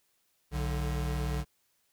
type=tone pair together; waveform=square; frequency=61.73 / 146.83 Hz; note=B1 / D3; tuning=0 / 0 cents; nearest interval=octave + minor third; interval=1500 cents; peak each=-32 / -35 dBFS; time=0.51-1.45 s; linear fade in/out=50 ms; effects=white hiss -73 dBFS RMS until 1.92 s